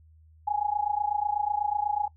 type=tone with amplitude modulation; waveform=sine; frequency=830.6 Hz; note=G#5; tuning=in tune; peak=-21 dBFS; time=0.47-2.08 s; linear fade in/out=10 ms; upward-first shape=sine; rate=28.1 Hz; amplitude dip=85%; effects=noise-tail reverb RT60 0.1 s tail -19 dB re dry + added 79 Hz sine -53 dBFS peak until 2.16 s